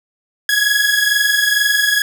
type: tone pair together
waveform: sawtooth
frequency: 1659.8 / 1682 Hz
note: G#6 / G#6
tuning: -1 / +22 cents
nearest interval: unison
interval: 23 cents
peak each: -12 dBFS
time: 0.49-2.02 s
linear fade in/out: 2 ms
effects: none